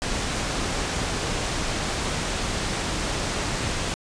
pink low-pass noise, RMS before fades -27 dBFS, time 0.02-3.94 s, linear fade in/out 0 ms, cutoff 8900 Hz, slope 24 dB/octave, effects resampled to 22050 Hz

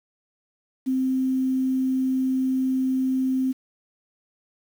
sine tone with quantisation, 260.9 Hz, C4, 5 cents flat, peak -20 dBFS, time 0.86-3.53 s, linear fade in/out 20 ms, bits 8, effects none

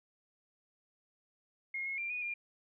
sine tone with pitch steps, 2147 / 2169 / 2374 / 2469 / 2403 Hz, C7 / C#7 / D7 / D#7 / D7, +44 / -38 / +18 / -14 / +39 cents, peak -35 dBFS, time 1.74-2.34 s, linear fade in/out 5 ms, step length 120 ms, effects none

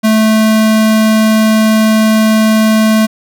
square tone, 218.4 Hz, A3, 13 cents flat, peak -7 dBFS, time 0.03-3.07 s, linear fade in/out 20 ms, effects none

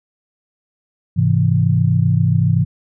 sine chord, Ab augmented, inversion none, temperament equal with one note detuned, 103.83 / 131.42 / 164.81 Hz, Ab2 / C3 / E3, 0 / +8 / 0 cents, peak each -16 dBFS, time 1.16-2.65 s, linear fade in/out 20 ms, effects none

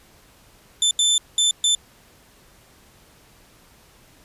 25% pulse tone bursts at uneven times, 3534 Hz, A7, 7 cents sharp, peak -12 dBFS, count 4, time 0.82-0.91 / 0.99-1.18 / 1.38-1.51 / 1.64-1.75 s, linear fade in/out 2 ms, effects pink hiss -53 dBFS RMS until 4.24 s + resampled to 32000 Hz

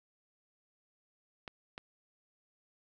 clicks, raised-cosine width 0.3 ms, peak -26 dBFS, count 2, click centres 1.478 / 1.779 s, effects none

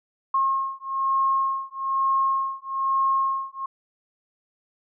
sine beating tone pair, 1077 / 1078.1 Hz, C6 / C#6, +50 / -49 cents, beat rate 1.1 Hz, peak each -24 dBFS, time 0.34-3.66 s, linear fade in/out 5 ms, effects none

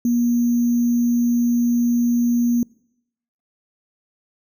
sine tone with sample-and-hold, 239 Hz, A#3, 43 cents sharp, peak -15 dBFS, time 0.05-2.63 s, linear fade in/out 2 ms, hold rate 6300 Hz, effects noise-tail reverb RT60 0.8 s tail -25 dB re dry

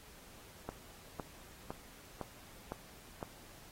click train, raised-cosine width 1 ms, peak -25 dBFS, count 6, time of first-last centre 0.69-3.228 s, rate 1.97 Hz, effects pink hiss -57 dBFS RMS until 3.71 s + AAC 48 kbps

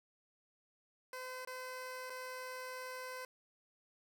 15% pulse tone with dropouts, 511 Hz, C5, 41 cents flat, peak -37 dBFS, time 1.13-3.25 s, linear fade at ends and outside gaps 2 ms, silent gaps 1.45-1.473 / 2.098-2.102 s, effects none

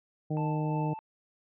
harmonic tone, 153.9 Hz, D#3, 19 cents flat, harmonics 1 / 2 / 3 / 4 / 5, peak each -29 / -35 / -39 / -41 / -43 dBFS, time 0.3-0.94 s, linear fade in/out 10 ms
triangle tone with tremolo, 880 Hz, A5, in tune, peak -32 dBFS, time 0.37-0.99 s, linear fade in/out 0 ms, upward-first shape sine, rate 2.9 Hz, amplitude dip 45%
effects resampled to 8000 Hz

